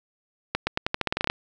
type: accelerating click train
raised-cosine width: 0.3 ms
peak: -7 dBFS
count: 13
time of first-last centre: 0.55-1.3 s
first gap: 120 ms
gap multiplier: 0.87
effects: none